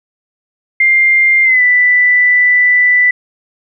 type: tone with pitch glide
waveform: sine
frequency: 2100 to 1982.1 Hz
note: C7 to B6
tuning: +6 to +6 cents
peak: -6 dBFS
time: 0.8-3.11 s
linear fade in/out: 5 ms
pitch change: -100 cents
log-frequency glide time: 1.44-1.62 s
effects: none